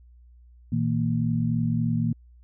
sine tone cluster, 117 / 160.7 / 230.9 Hz, A#2 / E3 / A#3, +7 / -44 / -16 cents, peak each -26 dBFS, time 0.72-2.13 s, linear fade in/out 5 ms, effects added 60 Hz sine -49 dBFS peak until 2.43 s

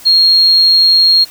sine tone, 4257 Hz, C8, 29 cents sharp, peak -5 dBFS, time 0.05-1.25 s, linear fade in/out 20 ms, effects white hiss -36 dBFS RMS until 1.3 s

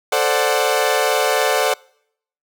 sawtooth chord, D dominant seventh, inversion second, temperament equal, 440 / 523.3 / 587.3 / 740 Hz, A4 / C5 / D5 / F#5, 0 / 0 / 0 / 0 cents, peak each -17 dBFS, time 0.12-1.74 s, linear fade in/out 5 ms, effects noise-tail reverb RT60 0.7 s tail -26 dB re dry

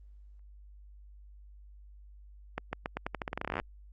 accelerating click train, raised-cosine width 0.5 ms, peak -18 dBFS, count 21, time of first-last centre 2.58-3.599 s, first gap 150 ms, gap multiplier 0.86, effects added 50 Hz sine -50 dBFS peak until 3.92 s + Opus 24 kbps

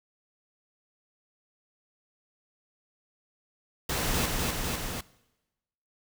pink noise with echo, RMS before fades -29 dBFS, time 3.89-4.26 s, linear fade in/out 5 ms, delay 250 ms, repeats 3, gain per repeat -2 dB, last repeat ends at 5.01 s, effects noise-tail reverb RT60 1.0 s tail -21 dB re dry

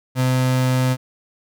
35% pulse tone, 128.4 Hz, C3, 32 cents flat, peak -14 dBFS, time 0.15-0.97 s, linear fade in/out 50 ms, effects none

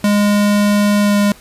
square tone with pitch glide, 205.7 to 204.2 Hz, G#3 to G#3, -16 to -29 cents, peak -11 dBFS, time 0.04-1.32 s, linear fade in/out 2 ms, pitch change -13 cents, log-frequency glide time 1.01-1.16 s, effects pink hiss -42 dBFS RMS until 1.4 s + resampled to 32000 Hz

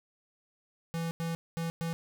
square tone bursts at uneven times, 166.1 Hz, E3, 13 cents sharp, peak -32 dBFS, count 4, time 0.94-1.11 / 1.2-1.35 / 1.57-1.7 / 1.81-1.93 s, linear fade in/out 0 ms, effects none

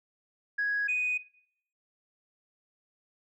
sine tone pair in turn, 1661.2 / 2489 Hz, G#6 / D#7, 0 / 0 cents, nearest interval perfect fifth, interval 700 cents, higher second, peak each -25 dBFS, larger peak neither, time 0.58-0.88 / 0.88-1.18 s, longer neither, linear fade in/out 10 ms, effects noise-tail reverb RT60 0.6 s tail -17 dB re dry + tanh soft clip ceiling -22 dBFS

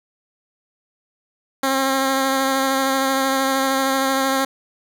10% pulse tone with vibrato, 268 Hz, C4, 42 cents sharp, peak -9 dBFS, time 1.63-4.45 s, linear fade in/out 5 ms, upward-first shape sine, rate 13 Hz, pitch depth 16 cents each way, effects none

